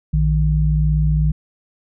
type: tone pair together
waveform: sine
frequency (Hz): 58.48 / 153.7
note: A#1 / D#3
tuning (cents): +6 / -21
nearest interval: octave + perfect fourth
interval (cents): 1673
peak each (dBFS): -16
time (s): 0.13-1.32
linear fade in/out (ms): 10
effects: none